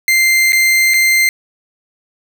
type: tone with dropouts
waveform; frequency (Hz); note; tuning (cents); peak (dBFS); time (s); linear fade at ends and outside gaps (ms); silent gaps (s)
40% pulse; 2089; C7; -3; -8; 0.08-1.29; 1; 0.522-0.53 / 0.937-0.941
effects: none